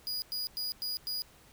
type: tone bursts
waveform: 45% pulse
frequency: 4900 Hz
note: D#8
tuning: 27 cents flat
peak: -32 dBFS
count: 5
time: 0.07-1.22 s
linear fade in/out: 0 ms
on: 150 ms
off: 100 ms
effects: pink hiss -59 dBFS RMS until 1.52 s